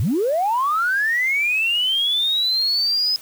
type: linear sweep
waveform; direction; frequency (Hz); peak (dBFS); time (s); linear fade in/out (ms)
sine; up; 80.1 to 5090; -16; 0-3.16; 0
effects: tanh soft clip ceiling -12 dBFS + white hiss -43 dBFS RMS until 3.21 s